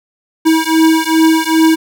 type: beating tone pair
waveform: square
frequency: 320 / 322.5 Hz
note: D#4 / E4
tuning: +49 / -38 cents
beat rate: 2.5 Hz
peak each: -12 dBFS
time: 0.45-1.76 s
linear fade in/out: 20 ms
effects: none